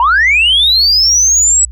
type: linear sweep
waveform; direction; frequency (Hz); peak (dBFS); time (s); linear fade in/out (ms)
sine; up; 909 to 7902; -5; 0-1.65; 2
effects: tanh soft clip ceiling -3 dBFS + added 60 Hz sine -25 dBFS peak until 1.71 s